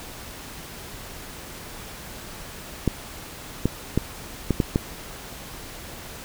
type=clicks; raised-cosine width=3 ms; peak=-6 dBFS; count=6; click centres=2.877 / 3.656 / 3.976 / 4.507 / 4.602 / 4.759 s; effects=pink hiss -39 dBFS RMS until 6.24 s